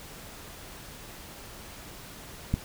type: click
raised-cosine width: 5 ms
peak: -12 dBFS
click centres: 2.54 s
effects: pink hiss -45 dBFS RMS until 2.64 s